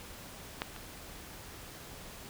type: clicks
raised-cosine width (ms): 0.3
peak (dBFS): -16 / -29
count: 2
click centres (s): 0.619 / 0.763
effects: pink hiss -48 dBFS RMS until 2.29 s